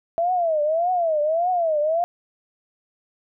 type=tone with vibrato; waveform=sine; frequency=659.3 Hz; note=E5; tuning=in tune; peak=-18 dBFS; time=0.18-2.04 s; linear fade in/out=0 ms; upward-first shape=triangle; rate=1.7 Hz; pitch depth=210 cents each way; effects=none